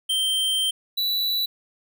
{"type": "tone pair in turn", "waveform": "square", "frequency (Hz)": [3136, 3951], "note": ["G7", "B7"], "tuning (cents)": [0, 0], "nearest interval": "major third", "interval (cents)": 400, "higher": "second", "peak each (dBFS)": [-21, -22], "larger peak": "first", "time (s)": [[0.09, 0.71], [0.97, 1.46]], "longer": "first", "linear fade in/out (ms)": 10, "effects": []}